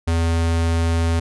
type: tone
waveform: square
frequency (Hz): 83.1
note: E2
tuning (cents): +15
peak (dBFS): -17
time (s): 0.07-1.2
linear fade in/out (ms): 10
effects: resampled to 24000 Hz